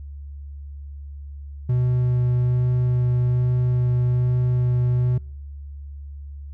triangle tone with vibrato, 124 Hz, B2, 7 cents sharp, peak -15 dBFS, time 1.69-5.18 s, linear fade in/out 5 ms, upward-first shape sine, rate 1.2 Hz, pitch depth 9 cents each way, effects noise-tail reverb RT60 0.6 s tail -26 dB re dry + added 71 Hz sine -33 dBFS peak until 6.53 s

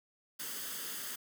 white noise with comb filter, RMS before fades -41 dBFS, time 0.39-1.16 s, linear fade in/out 10 ms, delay 0.62 ms, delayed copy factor +0.55, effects high-pass 200 Hz 12 dB/octave

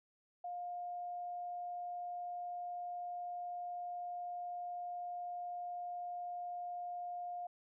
sine tone, 708 Hz, F5, 23 cents sharp, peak -40 dBFS, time 0.44-7.47 s, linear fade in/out 5 ms, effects none

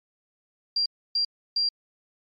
sine tone bursts at uneven times, 4752 Hz, D8, 20 cents sharp, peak -21 dBFS, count 3, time 0.76-0.86 / 1.15-1.25 / 1.56-1.69 s, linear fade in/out 5 ms, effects MP3 48 kbps

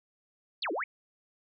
sine exponential two-way sweep, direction down then up, 4970 to 291.1 to 2453 Hz, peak -30 dBFS, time 0.62-0.84 s, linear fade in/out 5 ms, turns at 0.72 s, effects none

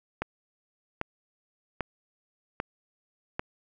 click train, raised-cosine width 0.5 ms, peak -14 dBFS, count 5, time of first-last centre 0.22-3.395 s, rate 1.26 Hz, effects none

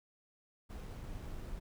brown noise with sample-and-hold, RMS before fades -44 dBFS, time 0.69-1.6 s, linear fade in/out 20 ms, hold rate 8820 Hz, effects none

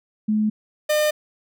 sine / 45% pulse tone pair in turn, 214 / 605.3 Hz, A3 / D#5, -48 / -48 cents, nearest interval octave + tritone, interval 1800 cents, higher second, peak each -17 dBFS, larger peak neither, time 0.28-0.5 / 0.89-1.11 s, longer neither, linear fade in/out 10 ms, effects none

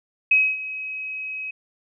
sine tone with ADSR envelope, 2545 Hz, D#7, 39 cents sharp, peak -12 dBFS, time 0.31-1.51 s, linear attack 6 ms, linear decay 250 ms, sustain -16 dB, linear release 7 ms, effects none

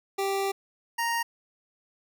25% pulse tone pair in turn, 392 / 932.3 Hz, G4 / A#5, 0 / 0 cents, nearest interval octave + minor third, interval 1500 cents, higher second, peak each -22 dBFS, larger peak neither, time 0.18-0.52 / 0.98-1.23 s, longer first, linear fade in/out 10 ms, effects none

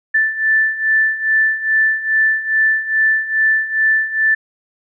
sine beating tone pair, 1760 / 1762.4 Hz, A6 / A6, 0 / +2 cents, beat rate 2.4 Hz, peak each -18 / -14 dBFS, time 0.14-4.35 s, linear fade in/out 10 ms, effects none

